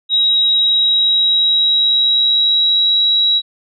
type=tone with pitch glide; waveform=sine; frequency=3827 to 3874 Hz; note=A#7 to B7; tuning=+45 to -34 cents; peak=-10 dBFS; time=0.09-3.42 s; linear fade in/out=50 ms; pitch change=+21 cents; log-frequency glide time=0.5-3.01 s; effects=none